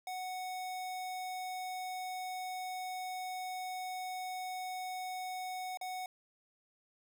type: tone with dropouts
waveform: square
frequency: 740 Hz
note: F#5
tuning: in tune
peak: -39 dBFS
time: 0.07-6.06 s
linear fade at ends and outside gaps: 2 ms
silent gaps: 5.773-5.812 s
effects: none